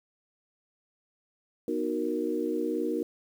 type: chord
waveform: sine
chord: B major seventh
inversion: none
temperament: equal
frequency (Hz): 246.9 / 311.1 / 370 / 466.2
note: B3 / D#4 / F#4 / A#4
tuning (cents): 0 / 0 / 0 / 0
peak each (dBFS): -35 / -31 / -33 / -32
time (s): 1.68-3.03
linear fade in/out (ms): 2
effects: 9-bit